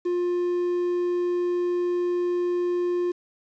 triangle tone with quantisation, 353.3 Hz, F4, 20 cents sharp, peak -20 dBFS, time 0.05-3.12 s, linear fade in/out 10 ms, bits 8, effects resampled to 16000 Hz

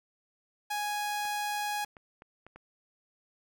sawtooth tone, 830.6 Hz, G#5, in tune, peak -27 dBFS, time 0.7-1.85 s, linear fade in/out 10 ms
clicks, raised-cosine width 0.5 ms, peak -34 dBFS, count 6, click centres 1.253 / 1.847 / 1.968 / 2.221 / 2.466 / 2.56 s
effects none

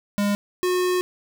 square tone pair in turn, 203.7 / 363 Hz, G#3 / F#4, -33 / -33 cents, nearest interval minor seventh, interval 1000 cents, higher second, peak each -20 dBFS, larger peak neither, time 0.18-0.35 / 0.63-1.01 s, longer second, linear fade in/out 0 ms, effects none

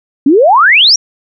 sine exponential sweep, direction up, 257.7 to 5920 Hz, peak -3 dBFS, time 0.26-0.96 s, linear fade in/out 5 ms, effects none

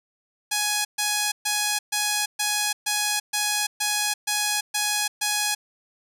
5% pulse tone bursts, 835 Hz, G#5, 9 cents sharp, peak -10 dBFS, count 11, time 0.51-5.55 s, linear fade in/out 10 ms, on 340 ms, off 130 ms, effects none

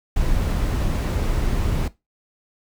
brown noise, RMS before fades -21 dBFS, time 0.16-1.88 s, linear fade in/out 5 ms, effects noise-tail reverb RT60 0.2 s tail -17 dB re dry

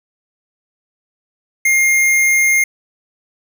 square tone, 2124 Hz, C7, 25 cents sharp, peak -11 dBFS, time 1.65-2.64 s, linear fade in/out 5 ms, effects none

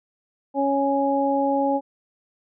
harmonic tone, 277.2 Hz, C#4, in tune, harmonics 1 / 2 / 3, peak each -23 / -23 / -23 dBFS, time 0.54-1.81 s, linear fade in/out 50 ms, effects none

